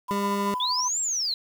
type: tone with tremolo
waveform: sine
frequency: 1000 Hz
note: B5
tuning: 21 cents sharp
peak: -25 dBFS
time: 0.08-0.89 s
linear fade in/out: 20 ms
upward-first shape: sine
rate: 13 Hz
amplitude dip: 45%
type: tone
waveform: 25% pulse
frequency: 201 Hz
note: G3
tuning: 44 cents sharp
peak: -22 dBFS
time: 0.11-0.54 s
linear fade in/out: 0 ms
type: linear two-way sweep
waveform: sine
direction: up then down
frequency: 3322 to 7640 to 3980 Hz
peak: -24 dBFS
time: 0.6-1.34 s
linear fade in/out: 2 ms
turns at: 1.01 s
effects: 8-bit